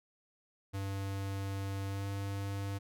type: tone with pitch glide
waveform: square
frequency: 98 to 99.2 Hz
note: G2 to G2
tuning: 0 to +21 cents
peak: -36 dBFS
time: 0.73-2.79 s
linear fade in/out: 20 ms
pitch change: +21 cents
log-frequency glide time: 1.87-2.07 s
effects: none